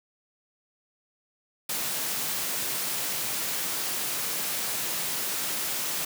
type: high-pass noise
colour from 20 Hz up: white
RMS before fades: -30 dBFS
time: 1.69-6.05 s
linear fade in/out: 5 ms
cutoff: 110 Hz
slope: 48 dB/octave
effects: none